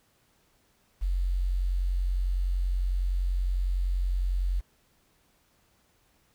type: tone with quantisation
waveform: sine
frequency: 45.37 Hz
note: F#1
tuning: 33 cents flat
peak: -24 dBFS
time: 1.01-4.61 s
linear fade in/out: 20 ms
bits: 9
effects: pink hiss -67 dBFS RMS until 6.34 s